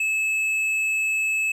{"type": "tone with tanh clipping", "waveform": "triangle", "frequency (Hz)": 2600, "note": "E7", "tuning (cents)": -24, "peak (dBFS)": -22, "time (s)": [0, 1.52], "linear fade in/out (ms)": 5, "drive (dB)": 11, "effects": []}